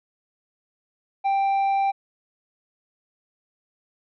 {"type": "tone with tanh clipping", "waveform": "sine", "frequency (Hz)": 786, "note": "G5", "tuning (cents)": 4, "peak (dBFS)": -20, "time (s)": [1.24, 1.92], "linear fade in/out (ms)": 20, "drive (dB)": 5, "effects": []}